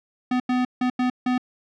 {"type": "tone bursts at uneven times", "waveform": "square", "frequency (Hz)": 250.8, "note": "B3", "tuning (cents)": 27, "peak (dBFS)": -20, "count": 5, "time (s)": [[0.31, 0.4], [0.49, 0.65], [0.81, 0.9], [0.99, 1.1], [1.26, 1.38]], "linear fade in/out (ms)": 5, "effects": ["low-pass 3000 Hz 12 dB/octave"]}